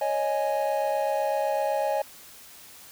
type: chord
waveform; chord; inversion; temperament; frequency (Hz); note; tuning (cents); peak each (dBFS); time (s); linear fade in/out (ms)
triangle; C# suspended second; none; equal; 554.4 / 622.3 / 830.6; C#5 / D#5 / G#5; 0 / 0 / 0; -26; 0.01-2.02; 5
effects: white hiss -48 dBFS RMS until 2.91 s